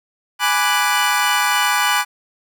25% pulse chord, G# half-diminished seventh, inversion none, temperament equal, 830.6 / 987.8 / 1174.7 / 1480 Hz, G#5 / B5 / D6 / F#6, 0 / 0 / 0 / 0 cents, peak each -17 dBFS, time 0.39-2.05 s, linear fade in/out 50 ms, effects none

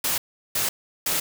white noise bursts, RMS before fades -24 dBFS, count 3, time 0.04-1.2 s, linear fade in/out 5 ms, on 140 ms, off 370 ms, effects none

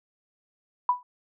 sine tone with exponential decay, 987.8 Hz, B5, in tune, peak -15 dBFS, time 0.89-1.03 s, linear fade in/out 2 ms, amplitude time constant 30 ms, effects none

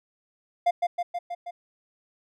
triangle tone with echo, 700 Hz, F5, 4 cents sharp, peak -16 dBFS, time 0.66-0.71 s, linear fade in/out 10 ms, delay 160 ms, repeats 5, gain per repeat -3 dB, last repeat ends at 1.51 s, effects none

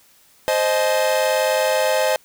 45% pulse chord, A diminished, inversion first, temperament equal with one note detuned, 523.3 / 622.3 / 859.4 Hz, C5 / Eb5 / A5, 0 / 0 / -41 cents, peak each -20 / -20 / -24 dBFS, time 0.48-2.16 s, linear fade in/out 0 ms, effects white hiss -54 dBFS RMS until 2.24 s

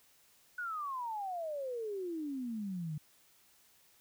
sine exponential sweep, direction down, 1493 to 146.83 Hz, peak -36 dBFS, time 0.58-2.98 s, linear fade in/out 5 ms, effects white hiss -66 dBFS RMS until 4 s

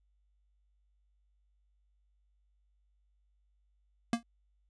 square tone with exponential decay, 233.3 Hz, A#3, 2 cents sharp, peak -24 dBFS, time 4.13-4.23 s, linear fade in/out 2 ms, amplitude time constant 20 ms, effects added 50 Hz sine -69 dBFS peak until 4.69 s + resampled to 22050 Hz

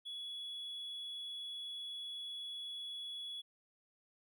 triangle tone, 3382 Hz, G#7, 31 cents sharp, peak -40 dBFS, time 0.05-3.42 s, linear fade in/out 20 ms, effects tanh soft clip ceiling -36 dBFS

